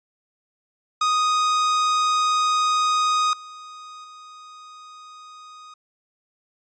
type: tone with level steps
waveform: 45% pulse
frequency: 1244.5 Hz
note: D#6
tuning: in tune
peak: -18 / -38 / -41 dBFS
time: 1.01-5.74 s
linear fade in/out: 5 ms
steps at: 3.33 / 4.04 s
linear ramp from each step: 2 ms
effects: resampled to 16000 Hz